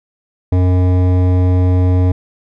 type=tone with hard clipping; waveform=sine; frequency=91 Hz; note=F#2; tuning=28 cents flat; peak=-11 dBFS; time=0.52-2.12 s; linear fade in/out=5 ms; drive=14 dB; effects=none